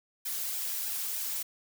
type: noise with flanger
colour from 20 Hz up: blue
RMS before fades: -34 dBFS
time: 0.25-1.43 s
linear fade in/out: 10 ms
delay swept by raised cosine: 1.2 to 3.7 ms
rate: 3.2 Hz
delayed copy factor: +0.8
effects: none